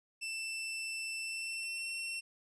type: tone with pitch glide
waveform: sawtooth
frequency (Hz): 2665 to 2712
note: E7 to E7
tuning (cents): +18 to +49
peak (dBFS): -34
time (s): 0.21-2.21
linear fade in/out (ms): 20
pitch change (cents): +31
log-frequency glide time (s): 1.2-1.89
effects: resampled to 24000 Hz